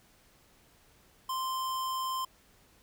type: tone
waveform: square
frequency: 1043 Hz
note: C6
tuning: 6 cents flat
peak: -32 dBFS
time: 1.29-2.25 s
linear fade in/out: 5 ms
effects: pink hiss -63 dBFS RMS until 2.82 s